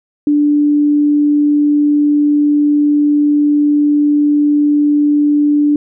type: tone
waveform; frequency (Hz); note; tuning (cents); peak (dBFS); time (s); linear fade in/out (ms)
sine; 293.7; D4; 0; -8; 0.27-5.76; 2
effects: none